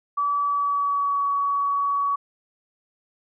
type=tone with pitch glide; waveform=sine; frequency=1149 to 1129.3 Hz; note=D6 to C#6; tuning=-38 to +32 cents; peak=-20 dBFS; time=0.17-2.16 s; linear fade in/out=10 ms; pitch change=-30 cents; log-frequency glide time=0.42-1.22 s; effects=none